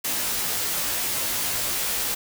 white noise with comb filter, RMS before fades -26 dBFS, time 0.04-2.15 s, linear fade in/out 10 ms, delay 16 ms, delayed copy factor -0.9, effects none

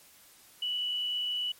sine tone with frequency modulation, 2955 Hz, F#7, 3 cents flat, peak -29 dBFS, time 0.62-1.52 s, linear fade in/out 5 ms, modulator 70.2 Hz, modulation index 0.52, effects white hiss -57 dBFS RMS until 1.59 s + MP3 64 kbps

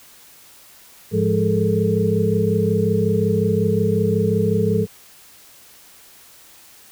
sine tone cluster, 104.9 / 172.5 / 206.2 / 423.3 / 448.8 Hz, G#2 / F3 / G#3 / G#4 / A4, +18 / -21 / -12 / +33 / +34 cents, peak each -22 dBFS, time 1.11-4.87 s, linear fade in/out 50 ms, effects white hiss -47 dBFS RMS until 6.91 s

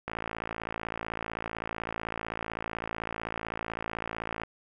click train, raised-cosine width 0.5 ms, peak -18 dBFS, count 244, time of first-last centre 0.08-4.435 s, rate 55.8 Hz, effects none

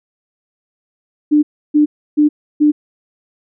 sine tone bursts, 298.4 Hz, D4, 28 cents sharp, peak -7 dBFS, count 4, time 1.31-2.72 s, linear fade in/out 20 ms, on 120 ms, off 310 ms, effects none

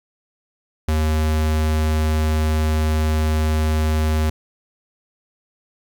square tone, 77.78 Hz, D#2, in tune, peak -17 dBFS, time 0.88-4.3 s, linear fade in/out 5 ms, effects 9-bit

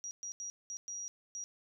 sine tone bursts at uneven times, 5750 Hz, F8, 50 cents sharp, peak -39 dBFS, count 6, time 0.04-0.11 / 0.23-0.32 / 0.4-0.5 / 0.7-0.77 / 0.88-1.08 / 1.35-1.44 s, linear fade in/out 0 ms, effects none

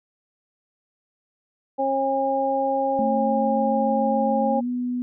harmonic tone, 270.8 Hz, C#4, 40 cents flat, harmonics 1 / 2 / 3, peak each -29 / -23 / -23 dBFS, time 1.78-4.61 s, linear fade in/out 20 ms
sine tone with pitch glide, 223.8 to 246.9 Hz, A3 to B3, +30 to 0 cents, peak -23 dBFS, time 2.99-5.02 s, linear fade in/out 0 ms, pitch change +170 cents, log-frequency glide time 4.47-4.68 s
effects none

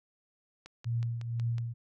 click train, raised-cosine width 0.2 ms, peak -30 dBFS, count 6, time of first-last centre 0.66-1.583 s, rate 5.42 Hz
sine tone with tremolo, 117.1 Hz, A#2, 8 cents sharp, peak -27 dBFS, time 0.85-1.74 s, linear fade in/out 20 ms, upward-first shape triangle, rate 2 Hz, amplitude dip 65%
effects none

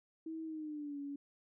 sine tone with pitch glide, 321.6 to 283.2 Hz, E4 to C#4, -43 to +37 cents, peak -40 dBFS, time 0.26-1.16 s, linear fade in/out 5 ms, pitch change -220 cents, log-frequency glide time 0.44-0.99 s, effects none

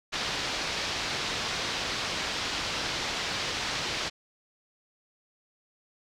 white low-pass noise, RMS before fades -32 dBFS, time 0.12-4.1 s, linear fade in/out 20 ms, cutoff 5100 Hz, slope 24 dB/octave, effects none

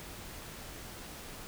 silence, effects pink hiss -46 dBFS RMS until 1.47 s

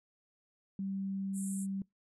sine tone, 194.4 Hz, G3, 14 cents flat, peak -34 dBFS, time 0.79-1.82 s, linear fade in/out 2 ms
pink band-pass noise, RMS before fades -46 dBFS, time 1.33-1.67 s, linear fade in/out 50 ms, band 7400 to 11000 Hz, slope 96 dB/octave
effects noise-tail reverb RT60 0.2 s tail -26 dB re dry

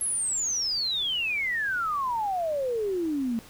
sine exponential sweep, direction down, 11175 to 221.1 Hz, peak -25 dBFS, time 0.01-3.39 s, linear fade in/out 0 ms, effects pink hiss -50 dBFS RMS until 3.49 s

